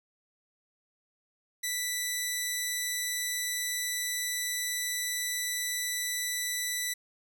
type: tone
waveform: 10% pulse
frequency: 1975.5 Hz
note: B6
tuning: in tune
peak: -21 dBFS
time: 1.63-6.94 s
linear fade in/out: 10 ms
effects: none